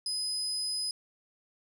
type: tone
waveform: 35% pulse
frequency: 5020 Hz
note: D#8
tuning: 15 cents sharp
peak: -28 dBFS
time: 0.06-0.91 s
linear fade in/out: 2 ms
effects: none